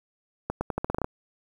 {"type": "accelerating click train", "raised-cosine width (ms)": 1, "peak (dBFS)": -13, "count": 10, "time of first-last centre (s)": [0.5, 1.044], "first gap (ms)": 110, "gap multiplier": 0.84, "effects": ["8-bit"]}